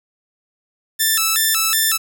5% pulse tone with vibrato, 1527 Hz, G6, 46 cents flat, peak -4 dBFS, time 0.99-1.98 s, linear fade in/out 20 ms, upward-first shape square, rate 2.7 Hz, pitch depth 260 cents each way, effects 7-bit

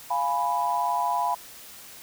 sine chord, F diminished, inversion none, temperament equal, 698.5 / 830.6 / 987.8 Hz, F5 / Ab5 / Cb6, 0 / 0 / 0 cents, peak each -29 / -28 / -25 dBFS, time 0.1-1.35 s, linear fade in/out 10 ms, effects white hiss -45 dBFS RMS until 2.02 s

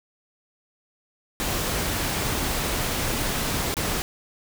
pink noise with dropouts, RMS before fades -26 dBFS, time 1.4-4.02 s, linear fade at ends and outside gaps 0 ms, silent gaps 3.741-3.768 s, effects none

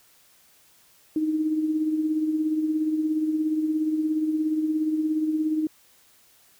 sine tone with tremolo, 311.1 Hz, D#4, in tune, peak -19 dBFS, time 1.16-5.67 s, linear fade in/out 2 ms, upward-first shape triangle, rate 17 Hz, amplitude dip 55%, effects white hiss -58 dBFS RMS until 6.59 s

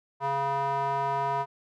square tone with band-pass filter, 138.59 Hz, C#3, in tune, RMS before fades -28 dBFS, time 0.2-1.46 s, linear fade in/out 50 ms, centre 900 Hz, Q 4.6, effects none

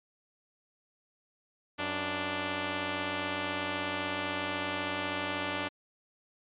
5% pulse tone pair together, 92.51 / 293.7 Hz, F#2 / D4, 0 / 0 cents, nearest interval octave + minor sixth, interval 2000 cents, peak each -27 / -21 dBFS, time 1.78-5.69 s, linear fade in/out 20 ms, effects resampled to 8000 Hz

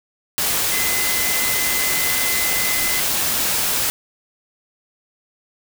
sine tone in noise, 2039 Hz, C7, 45 cents flat, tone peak -25 dBFS, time 0.72-3 s, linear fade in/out 0 ms, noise white, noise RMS -20 dBFS, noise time 0.38-3.9 s, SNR -8 dB, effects none

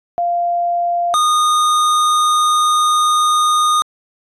sine / square tone pair in turn, 695 / 1229.1 Hz, F5 / D#6, -9 / -22 cents, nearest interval minor seventh, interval 987 cents, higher second, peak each -14 / -12 dBFS, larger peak second, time 0.18-1.14 / 1.14-3.82 s, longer second, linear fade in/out 0 ms, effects resampled to 24000 Hz

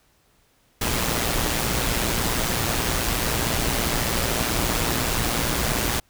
pink noise with amplitude modulation, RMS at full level -21 dBFS, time 0.81-6 s, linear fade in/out 5 ms, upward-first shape sine, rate 117 Hz, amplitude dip 55%, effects pink hiss -62 dBFS RMS until 6.09 s

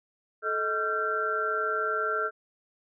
sine tone cluster, 434.5 / 630 / 1367 / 1558 Hz, A4 / D#5 / F6 / G6, -22 / +21 / -37 / -11 cents, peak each -32 / -36 / -28 / -33 dBFS, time 0.42-2.31 s, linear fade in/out 50 ms, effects none

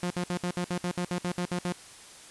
sawtooth tone bursts, 177.6 Hz, F3, 29 cents sharp, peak -24 dBFS, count 13, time 0.03-1.722 s, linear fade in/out 0 ms, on 72 ms, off 63 ms, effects white hiss -49 dBFS RMS until 2.3 s + resampled to 24000 Hz

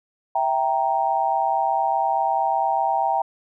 sine chord, E diminished, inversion none, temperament equal, 659.3 / 784 / 932.3 Hz, E5 / G5 / Bb5, 0 / 0 / 0 cents, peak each -26 / -21 / -23 dBFS, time 0.35-3.22 s, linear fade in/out 5 ms, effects none

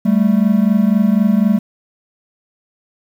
triangle tone pair together, 196 / 220 Hz, G3 / A3, 0 / 0 cents, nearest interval major second, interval 200 cents, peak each -11 dBFS, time 0.05-1.59 s, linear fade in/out 10 ms, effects 7-bit

